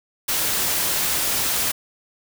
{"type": "noise", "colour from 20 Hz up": "white", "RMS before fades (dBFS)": -22, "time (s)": [0.28, 1.72], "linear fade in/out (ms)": 10, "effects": []}